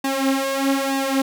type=tone with flanger; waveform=sawtooth; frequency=271.3 Hz; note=C#4; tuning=37 cents flat; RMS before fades=-21 dBFS; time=0.04-1.22 s; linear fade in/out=5 ms; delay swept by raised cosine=1.1 to 5.6 ms; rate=1.1 Hz; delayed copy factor=+0.75; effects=none